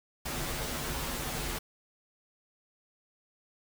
pink noise with comb filter, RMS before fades -35 dBFS, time 0.25-1.59 s, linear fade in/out 10 ms, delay 10 ms, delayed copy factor -0.95, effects none

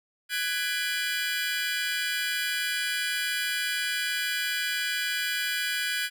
25% pulse chord, G# half-diminished seventh, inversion third, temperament just, 1495.1 / 1661.2 / 1993.5 / 2392 Hz, F#6 / G#6 / B6 / D7, +18 / 0 / +16 / +31 cents, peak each -28 / -27 / -33 / -30 dBFS, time 0.29-6.1 s, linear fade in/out 50 ms, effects none

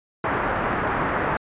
white low-pass noise, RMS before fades -24 dBFS, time 0.24-1.37 s, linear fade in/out 2 ms, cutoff 1600 Hz, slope 24 dB/octave, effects resampled to 8000 Hz

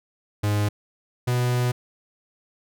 45% pulse tone pair in turn, 103.83 / 123.48 Hz, G#2 / B2, 0 / 0 cents, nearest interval minor third, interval 300 cents, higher second, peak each -20 dBFS, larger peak neither, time 0.43-0.69 / 1.27-1.72 s, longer second, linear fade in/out 10 ms, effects none

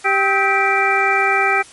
harmonic tone with a mistuned harmonic, 391.8 Hz, G4, 1 cent flat, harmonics 1 / 2 / 3 / 4 / 5 / 6, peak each -22 / -19 / -20 / -22 / -21 / -18 dBFS, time 0.04-1.63 s, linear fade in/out 20 ms, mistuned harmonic 3, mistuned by +150 cents, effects white hiss -42 dBFS RMS until 1.72 s + MP3 48 kbps

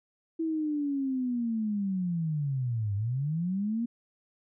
sine linear two-way sweep, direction down then up, 328.6 to 98 to 239.4 Hz, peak -27 dBFS, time 0.39-3.86 s, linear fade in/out 10 ms, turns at 2.95 s, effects none

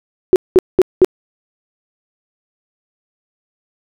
sine tone bursts, 370 Hz, F#4, in tune, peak -3 dBFS, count 4, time 0.33-1.046 s, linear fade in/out 0 ms, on 29 ms, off 200 ms, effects none

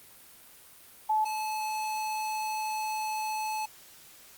sine / square tone pair in turn, 864 / 864 Hz, A5 / A5, -32 / -32 cents, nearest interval unison, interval 0 cents, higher neither, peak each -23 / -31 dBFS, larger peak first, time 1.09-1.25 / 1.25-3.66 s, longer second, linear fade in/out 10 ms, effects white hiss -53 dBFS RMS until 4.37 s + Opus 32 kbps

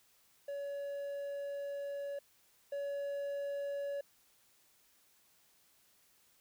triangle tone pair in turn, 565 / 565 Hz, C#5 / C#5, +33 / +33 cents, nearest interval unison, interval 0 cents, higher neither, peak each -36 / -34 dBFS, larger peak second, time 0.48-2.19 / 2.72-4.01 s, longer first, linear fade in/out 5 ms, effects white hiss -69 dBFS RMS until 6.4 s

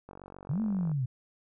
click train, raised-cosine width 1 ms, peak -32 dBFS, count 40, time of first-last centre 0.09-0.916 s, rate 47.2 Hz
sine linear two-way sweep, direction up then down, 119.4 to 226.5 to 119.4 Hz, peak -27 dBFS, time 0.49-1.06 s, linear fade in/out 10 ms, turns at 0.61 s
effects none

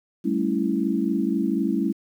sine chord, A dominant seventh, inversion third, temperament equal, 196 / 220 / 277.2 / 329.6 Hz, G3 / A3 / C#4 / E4, 0 / 0 / 0 / 0 cents, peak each -26 dBFS, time 0.24-1.93 s, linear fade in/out 20 ms, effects 9-bit

